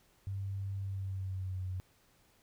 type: tone with pitch glide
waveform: sine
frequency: 98 to 92.5 Hz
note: G2 to F#2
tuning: 0 to 0 cents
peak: -35 dBFS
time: 0.27-1.8 s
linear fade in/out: 0 ms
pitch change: -100 cents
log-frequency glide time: 0.8-1.64 s
effects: pink hiss -68 dBFS RMS until 2.42 s